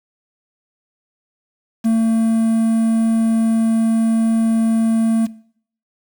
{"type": "tone with quantisation", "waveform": "triangle", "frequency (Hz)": 225.2, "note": "A3", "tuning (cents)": 40, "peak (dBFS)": -10, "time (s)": [1.84, 5.27], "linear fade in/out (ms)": 20, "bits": 6, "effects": ["noise-tail reverb RT60 0.6 s tail -20 dB re dry"]}